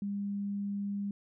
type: tone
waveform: sine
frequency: 201.3 Hz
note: G3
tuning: 46 cents sharp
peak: -32 dBFS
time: 0.02-1.11 s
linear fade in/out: 2 ms
effects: none